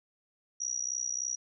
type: tone with amplitude modulation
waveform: sine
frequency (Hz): 5770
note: F#8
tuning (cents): -44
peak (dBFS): -27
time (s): 0.6-1.36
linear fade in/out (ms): 10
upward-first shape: sine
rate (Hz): 63.3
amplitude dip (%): 100
effects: none